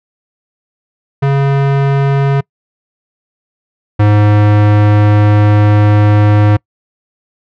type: tone pair in turn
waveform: square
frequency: 138.59 / 104.43 Hz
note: C#3 / G#2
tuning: 0 / +10 cents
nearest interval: perfect fourth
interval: 490 cents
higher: first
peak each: -9 / -6 dBFS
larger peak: second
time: 1.22-2.41 / 3.99-6.57 s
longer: second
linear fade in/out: 10 ms
effects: noise-tail reverb RT60 0.1 s tail -26 dB re dry + low-pass 2000 Hz 12 dB/octave